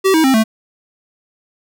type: tone with pitch steps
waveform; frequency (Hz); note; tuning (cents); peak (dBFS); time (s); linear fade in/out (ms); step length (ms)
square; 384.1 / 319.3 / 265.4 / 220.6; G4 / D#4 / C4 / A3; -35 / +45 / +25 / +5; -10; 0.04-0.44; 20; 100
effects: none